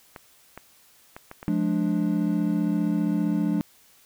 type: clicks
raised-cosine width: 0.5 ms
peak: -23 dBFS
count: 6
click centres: 0.162 / 0.576 / 1.165 / 1.314 / 1.429 / 1.482 s
type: chord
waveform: triangle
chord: D diminished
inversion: first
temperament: just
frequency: 176.2 / 211.4 / 293.7 Hz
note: F3 / Ab3 / D4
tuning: +16 / +31 / 0 cents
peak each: -24 dBFS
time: 1.48-3.61 s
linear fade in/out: 0 ms
effects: white hiss -57 dBFS RMS until 4.05 s